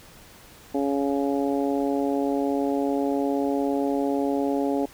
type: harmonic tone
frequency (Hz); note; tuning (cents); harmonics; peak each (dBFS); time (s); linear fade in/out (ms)
139.8; C#3; +15; 2 / 3 / 4 / 5 / 6; -24 / -28 / -30 / -32 / -34; 0.74-4.86; 10
effects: pink hiss -49 dBFS RMS until 4.93 s